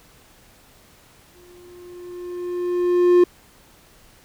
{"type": "tone with exponential growth", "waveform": "triangle", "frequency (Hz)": 354.7, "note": "F4", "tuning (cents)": 27, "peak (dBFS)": -7, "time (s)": [1.35, 3.24], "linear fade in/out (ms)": 5, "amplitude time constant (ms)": 410, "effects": ["pink hiss -52 dBFS RMS until 4.24 s"]}